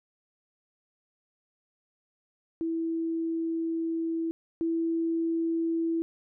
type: tone pair in turn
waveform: sine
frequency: 328.5 / 330.1 Hz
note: E4 / E4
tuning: -6 / +2 cents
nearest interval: unison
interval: 8 cents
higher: second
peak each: -27 / -25 dBFS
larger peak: second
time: 2.61-4.31 / 4.61-6.02 s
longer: first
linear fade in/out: 0 ms
effects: none